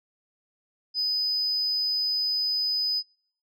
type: tone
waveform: sine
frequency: 5000 Hz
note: D#8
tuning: 8 cents sharp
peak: -22 dBFS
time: 0.94-3.03 s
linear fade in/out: 50 ms
effects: noise-tail reverb RT60 0.6 s tail -26 dB re dry + tanh soft clip ceiling -20 dBFS